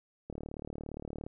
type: click train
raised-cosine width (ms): 2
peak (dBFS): -27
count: 37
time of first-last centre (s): 0.3-1.265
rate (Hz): 37.3
effects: none